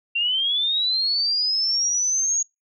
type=linear sweep; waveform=sine; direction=up; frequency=2730 to 6670 Hz; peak=-19 dBFS; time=0.15-2.43 s; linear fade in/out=10 ms; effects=noise-tail reverb RT60 0.2 s tail -24 dB re dry